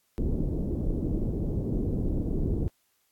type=low-pass noise; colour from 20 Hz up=pink; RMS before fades=-28 dBFS; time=0.18-2.68 s; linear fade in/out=0 ms; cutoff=410 Hz; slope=24 dB/octave; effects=white hiss -71 dBFS RMS until 3.11 s + AAC 64 kbps